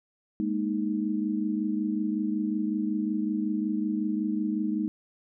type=chord; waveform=sine; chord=Ab suspended second; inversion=none; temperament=equal; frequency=207.7 / 233.1 / 311.1 Hz; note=Ab3 / Bb3 / Eb4; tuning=0 / 0 / 0 cents; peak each=-29 / -32 / -29 dBFS; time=0.4-4.88 s; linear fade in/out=0 ms; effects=none